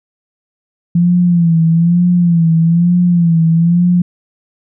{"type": "tone with vibrato", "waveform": "sine", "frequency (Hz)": 170.2, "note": "F3", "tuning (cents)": -44, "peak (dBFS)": -7, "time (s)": [0.95, 4.02], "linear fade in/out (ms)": 5, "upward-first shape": "sine", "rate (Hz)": 1.1, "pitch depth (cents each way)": 73, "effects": []}